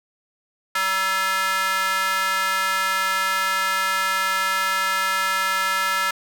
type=tone with high-pass filter; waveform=square; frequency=190.4 Hz; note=F#3; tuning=50 cents sharp; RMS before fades=-22 dBFS; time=0.75-6.11 s; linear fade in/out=5 ms; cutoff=1400 Hz; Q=2.6; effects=none